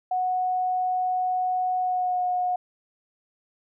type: tone with pitch glide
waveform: sine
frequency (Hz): 736 to 725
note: F#5 to F#5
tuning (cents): -9 to -35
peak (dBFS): -22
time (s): 0.11-2.56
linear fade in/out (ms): 5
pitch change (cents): -26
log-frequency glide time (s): 1.79-2.24
effects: none